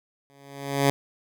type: tone with exponential growth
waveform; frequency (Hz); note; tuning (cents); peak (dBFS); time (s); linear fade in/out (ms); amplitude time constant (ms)
10% pulse; 139.5; C#3; +11; -8; 0.3-0.9; 0; 130
effects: none